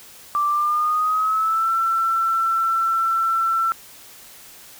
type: tone with pitch glide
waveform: sine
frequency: 1174.7 to 1341.6 Hz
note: D6 to E6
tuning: 0 to +30 cents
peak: -17 dBFS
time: 0.35-3.72 s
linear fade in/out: 0 ms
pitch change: +230 cents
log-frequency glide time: 0.48-1.7 s
effects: white hiss -44 dBFS RMS until 4.79 s